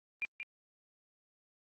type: tone with echo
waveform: sine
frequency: 2400 Hz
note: D7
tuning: 37 cents sharp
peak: -31 dBFS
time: 0.22-0.25 s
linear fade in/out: 0 ms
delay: 180 ms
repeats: 1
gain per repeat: -7 dB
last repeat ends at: 0.43 s
effects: Opus 24 kbps